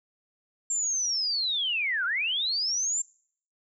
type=linear two-way sweep; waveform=sine; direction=down then up; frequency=7430 to 1365 to 7430 Hz; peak=-25 dBFS; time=0.7-3.02 s; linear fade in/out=5 ms; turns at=2.05 s; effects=noise-tail reverb RT60 0.6 s tail -25 dB re dry